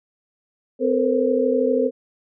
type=tone cluster; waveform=sine; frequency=256.9 / 445.9 / 478.5 / 526 Hz; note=C4 / A4 / A#4 / C5; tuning=-32 / +23 / +45 / +9 cents; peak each=-22 dBFS; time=0.79-1.91 s; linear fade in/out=50 ms; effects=none